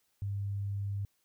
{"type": "tone", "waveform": "sine", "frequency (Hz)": 100, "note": "G2", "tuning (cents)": 35, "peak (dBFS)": -32, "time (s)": [0.22, 1.05], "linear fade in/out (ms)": 0, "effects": ["white hiss -75 dBFS RMS until 1.24 s"]}